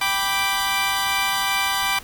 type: chord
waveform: 15% pulse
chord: G major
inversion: none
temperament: equal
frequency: 784 / 987.8 / 1174.7 Hz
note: G5 / B5 / D6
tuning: 0 / 0 / 0 cents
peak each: -18 dBFS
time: 0.01-1.99 s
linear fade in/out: 5 ms
effects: pink hiss -42 dBFS RMS until 2.03 s